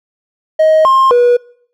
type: tone with pitch steps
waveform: triangle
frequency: 629 / 1062 / 485.2 Hz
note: D#5 / C6 / B4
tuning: +19 / +25 / -31 cents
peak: -3 dBFS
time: 0.59-1.37 s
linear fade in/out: 10 ms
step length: 260 ms
effects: noise-tail reverb RT60 0.6 s tail -25 dB re dry + tanh soft clip ceiling 0 dBFS

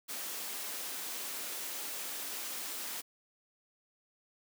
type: high-pass noise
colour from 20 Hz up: white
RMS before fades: -40 dBFS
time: 0.08-3.02 s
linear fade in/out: 20 ms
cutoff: 220 Hz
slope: 24 dB/octave
effects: none

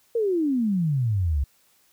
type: exponential sweep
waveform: sine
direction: down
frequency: 477.4 to 65.41 Hz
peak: -20 dBFS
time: 0.15-1.44 s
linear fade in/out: 5 ms
effects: white hiss -62 dBFS RMS until 1.92 s

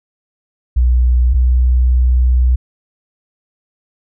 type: tone pair in turn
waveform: sine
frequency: 61.4 / 62.29 Hz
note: B1 / B1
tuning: -9 / +15 cents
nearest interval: unison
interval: 24 cents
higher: second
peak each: -8 dBFS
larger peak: neither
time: 0.76-1.34 / 1.34-2.56 s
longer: second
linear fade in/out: 10 ms
effects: none

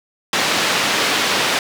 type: band-pass noise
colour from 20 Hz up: white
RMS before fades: -18 dBFS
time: 0.33-1.59 s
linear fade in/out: 2 ms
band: 170 to 3800 Hz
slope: 12 dB/octave
effects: none

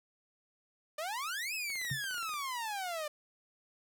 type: exponential two-way sweep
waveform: sawtooth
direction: up then down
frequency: 587.3 to 2637 to 587.3 Hz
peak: -32 dBFS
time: 0.98-3.08 s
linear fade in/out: 5 ms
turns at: 1.54 s
type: clicks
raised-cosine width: 0.3 ms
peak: -35 dBFS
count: 12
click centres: 1.702 / 1.756 / 1.815 / 1.85 / 1.901 / 2.041 / 2.11 / 2.144 / 2.181 / 2.228 / 2.293 / 2.339 s
type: tone with exponential decay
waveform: sine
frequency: 136 Hz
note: C#3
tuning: 33 cents flat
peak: -30 dBFS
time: 1.91-2.04 s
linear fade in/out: 5 ms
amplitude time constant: 27 ms
effects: none

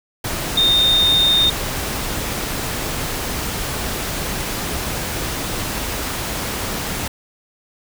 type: tone in noise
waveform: sine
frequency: 3657 Hz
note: A#7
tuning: 34 cents flat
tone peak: -12 dBFS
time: 0.57-1.5 s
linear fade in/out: 5 ms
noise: pink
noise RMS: -24 dBFS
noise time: 0.24-7.08 s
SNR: +9 dB
effects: none

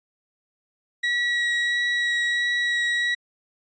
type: tone with vibrato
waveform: 35% pulse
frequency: 1921 Hz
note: B6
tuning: 48 cents flat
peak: -19 dBFS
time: 1.03-3.15 s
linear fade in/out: 10 ms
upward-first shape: sine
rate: 1.5 Hz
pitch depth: 9 cents each way
effects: resampled to 16000 Hz

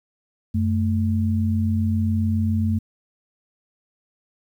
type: tone pair together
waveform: sine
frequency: 92.85 / 220.2 Hz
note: F#2 / A3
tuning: +7 / +2 cents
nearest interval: octave + minor third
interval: 1495 cents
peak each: -20 / -22 dBFS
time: 0.54-2.79 s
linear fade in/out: 10 ms
effects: 9-bit

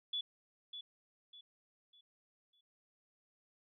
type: tone with echo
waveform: sine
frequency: 3432 Hz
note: A7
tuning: 44 cents flat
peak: -35 dBFS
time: 0.13-0.21 s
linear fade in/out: 5 ms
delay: 600 ms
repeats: 4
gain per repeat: -9 dB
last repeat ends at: 2.61 s
effects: none

